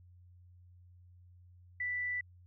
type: tone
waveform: sine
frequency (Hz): 1976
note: B6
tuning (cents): 0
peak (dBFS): -33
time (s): 1.8-2.21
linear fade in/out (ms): 5
effects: added 89 Hz sine -56 dBFS peak until 2.46 s